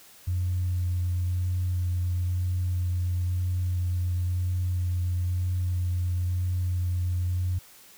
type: tone with vibrato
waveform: sine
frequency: 89.7 Hz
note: F2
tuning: 47 cents sharp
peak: -23 dBFS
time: 0.27-7.59 s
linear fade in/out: 10 ms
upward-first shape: square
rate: 1 Hz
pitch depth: 10 cents each way
effects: tanh soft clip ceiling -19 dBFS + white hiss -52 dBFS RMS until 7.97 s